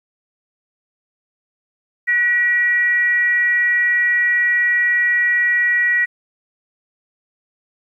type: tone with frequency modulation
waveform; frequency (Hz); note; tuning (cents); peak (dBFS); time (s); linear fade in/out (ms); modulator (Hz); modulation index
sine; 1921; B6; -48; -13; 2.07-6.06; 20; 442; 0.31
effects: 9-bit